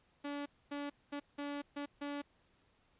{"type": "tone bursts at uneven times", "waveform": "sawtooth", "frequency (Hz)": 287.2, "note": "D4", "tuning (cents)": -39, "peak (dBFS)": -35, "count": 6, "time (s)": [[0.24, 0.46], [0.71, 0.9], [1.12, 1.2], [1.38, 1.62], [1.76, 1.86], [2.01, 2.22]], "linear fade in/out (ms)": 10, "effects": ["pink hiss -72 dBFS RMS until 2.99 s", "resampled to 8000 Hz"]}